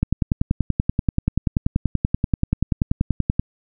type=click train; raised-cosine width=5 ms; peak=-5 dBFS; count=36; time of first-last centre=0.03-3.395 s; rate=10.4 Hz; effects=none